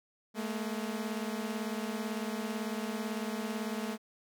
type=beating tone pair; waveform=sawtooth; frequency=213 / 231 Hz; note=G#3 / A#3; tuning=+44 / -16 cents; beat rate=18 Hz; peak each=-32 / -34 dBFS; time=0.34-3.98 s; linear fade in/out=50 ms; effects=none